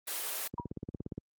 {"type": "high-pass noise", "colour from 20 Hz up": "white", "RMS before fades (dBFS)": -36, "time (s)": [0.07, 0.48], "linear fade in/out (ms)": 10, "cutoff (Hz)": 370, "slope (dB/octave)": 24}
{"type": "click train", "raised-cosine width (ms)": 3, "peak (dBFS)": -25, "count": 12, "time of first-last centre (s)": [0.54, 1.18], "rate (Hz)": 17.2}
{"type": "tone with exponential decay", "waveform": "sine", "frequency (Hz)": 960, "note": "B5", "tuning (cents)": -49, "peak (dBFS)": -31, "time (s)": [0.58, 0.68], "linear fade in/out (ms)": 2, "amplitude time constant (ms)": 20}
{"effects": ["high-pass 80 Hz 12 dB/octave", "Opus 24 kbps"]}